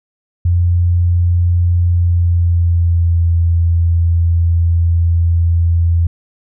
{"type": "tone with pitch glide", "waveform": "sine", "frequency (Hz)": [87.31, 84.48], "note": ["F2", "E2"], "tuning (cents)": [0, 43], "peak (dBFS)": -9, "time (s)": [0.45, 6.07], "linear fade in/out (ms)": 5, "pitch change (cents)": -57, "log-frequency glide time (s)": [1.86, 3.27], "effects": []}